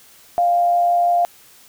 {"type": "tone with frequency modulation", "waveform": "sine", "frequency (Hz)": 698.5, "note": "F5", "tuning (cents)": 0, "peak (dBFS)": -13, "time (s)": [0.38, 1.25], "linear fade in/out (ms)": 0, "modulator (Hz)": 106, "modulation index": 0.25, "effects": ["white hiss -48 dBFS RMS until 1.68 s"]}